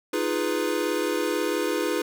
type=chord; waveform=square; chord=F half-diminished seventh; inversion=third; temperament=equal; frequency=311.1 / 349.2 / 415.3 / 493.9 Hz; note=Eb4 / F4 / Ab4 / Cb5; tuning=0 / 0 / 0 / 0 cents; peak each=-30 dBFS; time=0.13-2.02 s; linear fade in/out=5 ms; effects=none